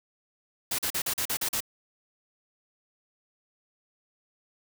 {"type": "noise bursts", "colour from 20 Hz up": "white", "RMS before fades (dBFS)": -29, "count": 8, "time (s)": [0.71, 1.605], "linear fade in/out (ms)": 5, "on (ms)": 76, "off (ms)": 41, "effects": []}